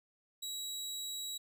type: tone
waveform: 25% pulse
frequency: 3880 Hz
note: B7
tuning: 31 cents flat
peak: -35 dBFS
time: 0.42-1.38 s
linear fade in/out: 10 ms
effects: none